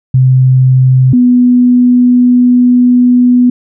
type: tone pair in turn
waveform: sine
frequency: 129.5 / 246.8 Hz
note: C3 / B3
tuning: -17 / -1 cents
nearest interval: major seventh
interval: 1116 cents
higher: second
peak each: -3 dBFS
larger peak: neither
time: 0.14-1.13 / 1.13-3.5 s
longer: second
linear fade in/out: 5 ms
effects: none